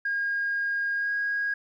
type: tone with pitch glide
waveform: sine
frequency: 1625 to 1641 Hz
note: G#6 to G#6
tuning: -38 to -21 cents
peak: -24 dBFS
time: 0.05-1.54 s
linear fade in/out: 5 ms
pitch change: +17 cents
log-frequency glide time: 0.95-1.12 s
effects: tanh soft clip ceiling -20 dBFS + 11-bit